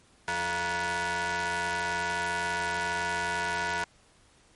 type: ring-modulated tone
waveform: sawtooth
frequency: 258.7 Hz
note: C4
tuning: 19 cents flat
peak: -21 dBFS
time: 0.28-3.84 s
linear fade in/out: 2 ms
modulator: 1210 Hz
effects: pink hiss -61 dBFS RMS until 4.55 s + MP3 48 kbps

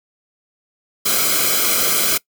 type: noise with comb filter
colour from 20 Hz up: white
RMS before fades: -17 dBFS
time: 1.05-2.18 s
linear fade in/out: 10 ms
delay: 1.1 ms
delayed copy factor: -0.8
effects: noise-tail reverb RT60 0.1 s tail -22 dB re dry

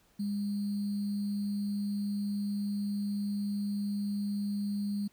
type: tone with sample-and-hold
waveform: sine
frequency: 203.3 Hz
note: G#3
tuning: 37 cents flat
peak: -30 dBFS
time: 0.19-5.08 s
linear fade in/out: 10 ms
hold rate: 4410 Hz
effects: pink hiss -67 dBFS RMS until 5.12 s

